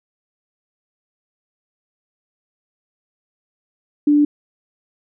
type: tone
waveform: sine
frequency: 293.7 Hz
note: D4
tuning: in tune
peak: -10 dBFS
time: 4.07-4.25 s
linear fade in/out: 5 ms
effects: none